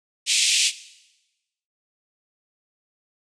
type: band-pass noise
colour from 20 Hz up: pink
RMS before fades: -20 dBFS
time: 0.26-0.72 s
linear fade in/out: 50 ms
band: 2400 to 9000 Hz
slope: 48 dB/octave
effects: noise-tail reverb RT60 1.0 s tail -17 dB re dry